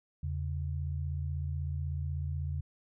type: tone pair together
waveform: sine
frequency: 82.41 / 138.6 Hz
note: E2 / C#3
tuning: 0 / 0 cents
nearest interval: major sixth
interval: 900 cents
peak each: -33 / -37 dBFS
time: 0.23-2.61 s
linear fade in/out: 5 ms
effects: none